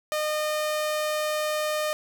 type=tone; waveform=sawtooth; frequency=610 Hz; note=D#5; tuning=34 cents flat; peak=-21 dBFS; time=0.12-1.93 s; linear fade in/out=0 ms; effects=none